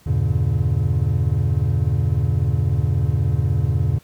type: chord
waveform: triangle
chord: E diminished seventh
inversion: none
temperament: just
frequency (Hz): 82.41 / 98.89 / 118.67 / 142.4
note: E2 / G2 / Bb2 / Db3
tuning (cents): 0 / +16 / +31 / +47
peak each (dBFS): -20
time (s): 0.06-3.99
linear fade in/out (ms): 10
effects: pink hiss -53 dBFS RMS until 4.03 s